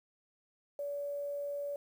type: tone with quantisation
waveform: sine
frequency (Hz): 572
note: D5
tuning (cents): -46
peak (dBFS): -35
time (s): 0.79-1.76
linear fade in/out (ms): 2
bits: 10
effects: none